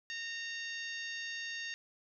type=harmonic tone; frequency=921 Hz; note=A#5; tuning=21 cents flat; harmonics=2 / 3 / 4 / 5 / 6 / 7; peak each=-41 / -45 / -47 / -49 / -51 / -52 dBFS; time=0.1-1.74 s; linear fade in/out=0 ms; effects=none